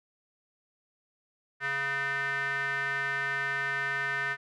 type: tone with band-pass filter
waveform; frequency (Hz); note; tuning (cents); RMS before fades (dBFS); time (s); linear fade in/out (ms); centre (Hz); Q
square; 138.9; C#3; +4; -31; 1.6-4.37; 50; 1700; 7.5
effects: none